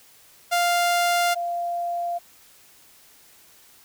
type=tone pair in turn; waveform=sawtooth / sine; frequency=698.5 / 693.7 Hz; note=F5 / F5; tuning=0 / -12 cents; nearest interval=unison; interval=12 cents; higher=first; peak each=-15 / -24 dBFS; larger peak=first; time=0.51-1.35 / 1.35-2.19 s; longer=neither; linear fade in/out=20 ms; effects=white hiss -53 dBFS RMS until 3.84 s